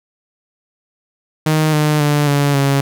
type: tone with pitch steps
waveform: sawtooth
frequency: 155.56 / 151.22 / 147 / 142.9 / 138.91 Hz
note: D#3 / D#3 / D3 / D3 / C#3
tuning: 0 / -49 / +2 / -47 / +4 cents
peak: -8 dBFS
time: 1.46-2.81 s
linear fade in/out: 5 ms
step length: 270 ms
effects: none